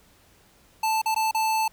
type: tone with dropouts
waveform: square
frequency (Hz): 880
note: A5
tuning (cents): 0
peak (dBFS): -22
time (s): 0.83-1.68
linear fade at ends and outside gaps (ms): 5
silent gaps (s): 1.017-1.058 / 1.146-1.161 / 1.312-1.346
effects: pink hiss -58 dBFS RMS until 1.72 s